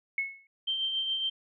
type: tone with exponential decay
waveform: sine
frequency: 2192 Hz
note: C#7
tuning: 20 cents flat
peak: -24 dBFS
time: 0.18-0.47 s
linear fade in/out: 2 ms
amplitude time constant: 63 ms
type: tone with tremolo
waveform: sine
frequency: 3136 Hz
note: G7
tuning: in tune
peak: -26 dBFS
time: 0.67-1.3 s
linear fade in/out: 10 ms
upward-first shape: triangle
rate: 7.2 Hz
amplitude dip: 45%
effects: none